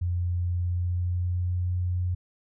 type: tone with pitch glide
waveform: sine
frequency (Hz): 88.1 to 89.64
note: F2 to F2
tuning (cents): +16 to +46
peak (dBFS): -24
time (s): 0.01-2.15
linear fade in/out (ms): 10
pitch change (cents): +30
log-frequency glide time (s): 0.53-1.7
effects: none